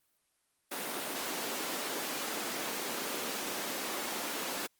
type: high-pass noise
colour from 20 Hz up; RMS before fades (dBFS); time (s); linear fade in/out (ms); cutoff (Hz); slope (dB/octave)
pink; -37; 0.71-4.67; 10; 240; 24
effects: white hiss -75 dBFS RMS until 4.79 s + Opus 32 kbps